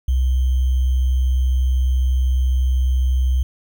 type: tone with sample-and-hold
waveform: sine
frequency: 64 Hz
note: C2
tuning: 38 cents flat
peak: -14 dBFS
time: 0.08-3.43 s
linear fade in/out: 5 ms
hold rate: 3150 Hz
effects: none